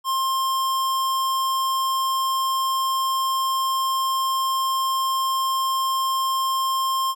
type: tone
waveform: square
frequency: 1060 Hz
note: C6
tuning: 22 cents sharp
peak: -21 dBFS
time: 0.04-7.15 s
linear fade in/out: 50 ms
effects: none